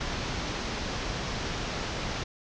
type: low-pass noise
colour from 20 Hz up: pink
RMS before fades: -33 dBFS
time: 0-2.24 s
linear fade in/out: 10 ms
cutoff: 6300 Hz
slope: 48 dB/octave
effects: none